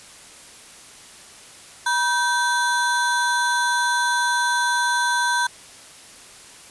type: ring-modulated tone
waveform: square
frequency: 1256 Hz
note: D#6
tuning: 16 cents sharp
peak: -16 dBFS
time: 1.86-5.47 s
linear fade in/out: 5 ms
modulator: 291 Hz
effects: white hiss -44 dBFS RMS until 6.7 s + resampled to 24000 Hz